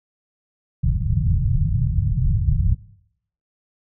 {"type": "low-pass noise", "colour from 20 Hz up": "white", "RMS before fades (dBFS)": -19, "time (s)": [0.83, 2.75], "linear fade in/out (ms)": 5, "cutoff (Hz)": 150, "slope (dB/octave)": 48, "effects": ["noise-tail reverb RT60 0.7 s tail -19 dB re dry"]}